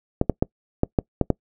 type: clicks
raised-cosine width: 2 ms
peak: -4 dBFS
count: 7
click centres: 0.214 / 0.297 / 0.425 / 0.834 / 0.988 / 1.213 / 1.303 s
effects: noise-tail reverb RT60 0.1 s tail -25 dB re dry